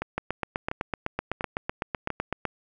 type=two click trains; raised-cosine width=0.5 ms; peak=-12 / -14 dBFS; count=19 / 4; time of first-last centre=0.18-2.453 / 0.02-2.103 s; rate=7.92 / 1.44 Hz; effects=none